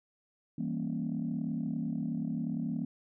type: chord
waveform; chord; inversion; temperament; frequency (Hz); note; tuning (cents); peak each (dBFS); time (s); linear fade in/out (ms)
sine; E diminished seventh; none; equal with one note detuned; 164.81 / 196 / 233.1 / 273.8; E3 / G3 / Bb3 / Db4; 0 / 0 / 0 / -21; -36 / -38 / -34 / -38; 0.58-2.85; 5
effects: tanh soft clip ceiling -24 dBFS